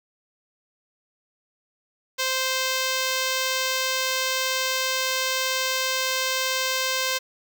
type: tone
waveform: 5% pulse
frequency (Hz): 521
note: C5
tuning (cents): -7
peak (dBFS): -11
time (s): 2.18-7.19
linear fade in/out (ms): 20
effects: none